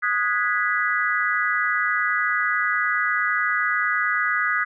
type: chord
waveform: sine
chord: G# minor seventh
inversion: second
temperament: equal with one note detuned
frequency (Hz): 1244.5 / 1464.7 / 1661.2 / 1975.5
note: D#6 / F#6 / G#6 / B6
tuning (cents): 0 / -18 / 0 / 0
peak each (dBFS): -25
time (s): 0.02-4.65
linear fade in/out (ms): 20
effects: none